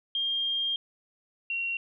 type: tone pair in turn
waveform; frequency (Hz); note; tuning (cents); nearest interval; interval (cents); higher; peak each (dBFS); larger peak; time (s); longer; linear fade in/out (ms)
sine; 3211 / 2743; G7 / F7; +41 / -32; minor third; 273; first; -26 / -28; first; 0.15-0.76 / 1.5-1.77; first; 2
effects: none